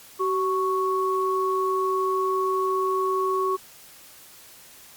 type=tone pair together; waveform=sine; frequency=379.9 / 1108.7 Hz; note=F#4 / C#6; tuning=+46 / 0 cents; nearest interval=octave + perfect fifth; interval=1854 cents; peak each=-24 dBFS; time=0.19-3.57 s; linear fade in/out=20 ms; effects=white hiss -48 dBFS RMS until 4.96 s + Opus 48 kbps